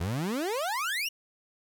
30% pulse exponential sweep, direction up, 78.7 to 2960 Hz, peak -26 dBFS, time 0-1.09 s, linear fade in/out 10 ms, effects none

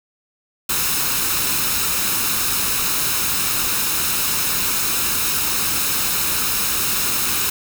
white noise with comb filter, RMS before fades -20 dBFS, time 0.69-7.5 s, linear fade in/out 5 ms, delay 0.76 ms, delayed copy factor +0.5, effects none

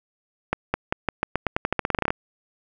accelerating click train, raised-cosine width 0.5 ms, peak -6 dBFS, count 19, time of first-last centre 0.53-2.105 s, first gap 210 ms, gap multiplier 0.88, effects none

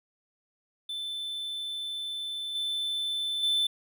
triangle tone with level steps, 3527 Hz, A7, 3 cents sharp, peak -31 / -27 / -22 dBFS, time 0.89-3.67 s, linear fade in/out 5 ms, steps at 2.55 / 3.43 s, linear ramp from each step 2 ms, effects none

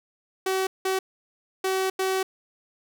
sawtooth tone bursts at uneven times, 379.5 Hz, F#4, 44 cents sharp, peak -19 dBFS, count 4, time 0.46-0.67 / 0.85-0.99 / 1.64-1.9 / 1.99-2.23 s, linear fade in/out 5 ms, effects none

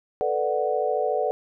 sine chord, B minor seventh, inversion third, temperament equal, 440 / 493.9 / 587.3 / 740 Hz, A4 / B4 / D5 / F#5, 0 / 0 / 0 / 0 cents, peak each -27 dBFS, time 0.21-1.31 s, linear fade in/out 0 ms, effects none

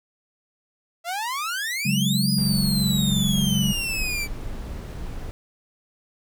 sawtooth exponential two-way sweep, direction up then down, 660 to 4978 to 2296 Hz, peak -22 dBFS, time 1.04-4.28 s, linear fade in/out 50 ms, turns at 2.3 s
sine chord, C# suspended fourth, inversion none, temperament equal, 138.59 / 185 / 207.7 Hz, C#3 / F#3 / G#3, 0 / 0 / 0 cents, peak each -24 dBFS, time 1.85-3.73 s, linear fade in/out 10 ms
brown noise, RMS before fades -32 dBFS, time 2.38-5.31 s, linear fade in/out 0 ms
effects none

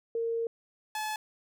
sine / sawtooth tone pair in turn, 460 / 859.6 Hz, A#4 / A5, -23 / -41 cents, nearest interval major seventh, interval 1082 cents, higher second, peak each -28 / -28 dBFS, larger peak neither, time 0.15-0.47 / 0.95-1.16 s, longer first, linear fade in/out 2 ms, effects none

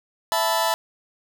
sawtooth chord, E suspended fourth, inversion none, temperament just, 659.3 / 879 / 988.9 Hz, E5 / A5 / B5, 0 / -2 / +2 cents, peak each -20 dBFS, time 0.32-0.74 s, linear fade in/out 0 ms, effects none

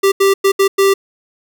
square tone bursts at uneven times, 392 Hz, G4, in tune, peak -9 dBFS, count 5, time 0.03-0.12 / 0.2-0.34 / 0.44-0.52 / 0.59-0.68 / 0.78-0.94 s, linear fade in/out 10 ms, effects none

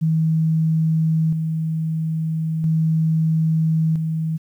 sine tone with tremolo, 160 Hz, D#3, 49 cents sharp, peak -15 dBFS, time 0.01-4.38 s, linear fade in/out 20 ms, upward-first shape square, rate 0.38 Hz, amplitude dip 40%, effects 9-bit

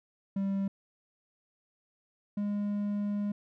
triangle tone pair in turn, 196 / 205.1 Hz, G3 / G#3, 0 / -21 cents, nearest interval minor second, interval 79 cents, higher second, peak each -26 / -27 dBFS, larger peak first, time 0.36-0.68 / 2.37-3.32 s, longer second, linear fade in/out 5 ms, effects none

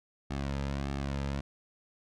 sawtooth tone with flanger, 69.3 Hz, C#2, in tune, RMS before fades -34 dBFS, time 0.3-1.41 s, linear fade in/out 10 ms, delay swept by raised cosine 2 to 2.73 ms, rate 1.6 Hz, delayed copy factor -0.65, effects low-pass 6000 Hz 12 dB/octave

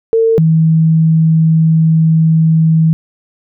sine tone pair in turn, 451.7 / 160.76 Hz, A4 / E3, +45 / -43 cents, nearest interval octave + tritone, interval 1788 cents, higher first, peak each -7 / -6 dBFS, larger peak second, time 0.13-0.38 / 0.38-2.93 s, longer second, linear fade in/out 0 ms, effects none

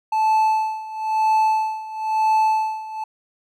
triangle tone with tremolo, 873 Hz, A5, 14 cents flat, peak -12 dBFS, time 0.12-3.04 s, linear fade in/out 5 ms, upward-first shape sine, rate 1 Hz, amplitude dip 85%, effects none

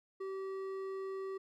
triangle tone with hard clipping, 384.9 Hz, G4, 32 cents flat, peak -40 dBFS, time 0.2-1.38 s, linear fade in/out 10 ms, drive 12 dB, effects none

